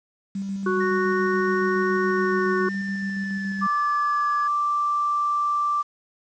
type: tone with tremolo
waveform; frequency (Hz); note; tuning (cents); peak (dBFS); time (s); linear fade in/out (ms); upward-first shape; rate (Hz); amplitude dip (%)
sine; 196; G3; 0; -25; 0.35-3.67; 5; square; 7.1; 25
type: harmonic tone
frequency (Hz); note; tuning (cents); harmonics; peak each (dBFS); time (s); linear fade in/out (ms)
370; F#4; 0; 1 / 3 / 4; -22 / -27 / -28; 0.66-2.69; 5
type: tone with pitch glide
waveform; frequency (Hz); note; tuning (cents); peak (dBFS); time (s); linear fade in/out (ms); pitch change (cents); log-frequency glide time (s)
triangle; 1847 to 1684; A#6 to G#6; -16 to +24; -29; 0.8-4.48; 10; -160; 2-4.31
type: tone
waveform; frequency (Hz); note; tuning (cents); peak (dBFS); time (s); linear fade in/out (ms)
sine; 1174.7; D6; 0; -20; 3.61-5.83; 20
effects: resampled to 16000 Hz + 8-bit

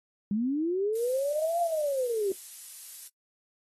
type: linear two-way sweep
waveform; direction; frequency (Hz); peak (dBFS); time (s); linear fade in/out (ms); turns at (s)
sine; up then down; 196 to 698.5 to 374.4; -25; 0.31-2.32; 2; 1.6
type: noise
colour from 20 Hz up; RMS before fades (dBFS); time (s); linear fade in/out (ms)
violet; -40; 0.95-3.08; 5
effects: noise-tail reverb RT60 0.1 s tail -19 dB re dry + AAC 32 kbps

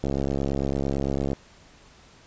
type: click train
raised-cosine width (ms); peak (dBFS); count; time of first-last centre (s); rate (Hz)
2; -13; 90; 0.04-1.332; 68.9
effects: pink hiss -53 dBFS RMS until 2.26 s + resampled to 16000 Hz

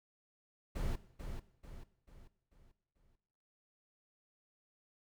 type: noise with echo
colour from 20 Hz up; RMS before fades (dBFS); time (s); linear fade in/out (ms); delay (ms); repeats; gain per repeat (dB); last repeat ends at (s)
brown; -36; 0.75-0.96; 10; 440; 5; -7; 3.16
effects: noise-tail reverb RT60 0.9 s tail -17 dB re dry

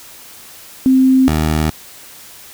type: tone pair in turn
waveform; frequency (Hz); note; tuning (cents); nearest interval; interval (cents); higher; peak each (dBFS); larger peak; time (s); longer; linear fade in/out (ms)
sine / 15% pulse; 261.6 / 77.77; C4 / D#2; 0 / 0; octave + major sixth; 2100; first; -7; neither; 0.86-1.28 / 1.28-1.7; neither; 0
effects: white hiss -38 dBFS RMS until 2.53 s

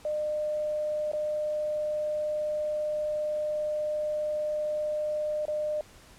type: tone with dropouts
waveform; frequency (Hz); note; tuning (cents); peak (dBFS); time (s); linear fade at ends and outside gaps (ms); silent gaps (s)
sine; 605; D#5; -49; -27; 0.05-5.81; 2; 1.117-1.133 / 5.454-5.481
effects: pink hiss -54 dBFS RMS until 6.18 s + low-pass 11000 Hz 12 dB/octave

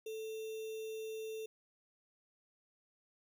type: tone with sample-and-hold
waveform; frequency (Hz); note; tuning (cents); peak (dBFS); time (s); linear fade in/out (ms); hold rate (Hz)
sine; 440; A4; 0; -40; 0.06-1.46; 5; 3150
effects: none

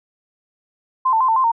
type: tone with pitch steps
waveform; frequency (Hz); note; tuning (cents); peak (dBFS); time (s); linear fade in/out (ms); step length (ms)
sine; 1038 / 891 / 1037 / 895 / 1045 / 920; C6 / A5 / C6 / A5 / C6 / A#5; -14 / +22 / -16 / +29 / -2 / -23; -13; 1.05-1.518; 10; 78
effects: none

